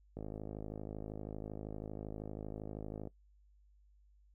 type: click train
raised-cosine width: 2 ms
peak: -30 dBFS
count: 154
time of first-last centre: 0.17-3.073 s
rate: 52.7 Hz
effects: noise-tail reverb RT60 0.1 s tail -20 dB re dry + added 50 Hz sine -63 dBFS peak until 4.34 s